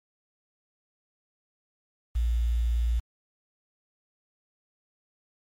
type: tone with quantisation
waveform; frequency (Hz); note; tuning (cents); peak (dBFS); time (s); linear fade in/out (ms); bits
sine; 58.27; A#1; 0; -22; 2.15-3; 10; 8
effects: MP3 64 kbps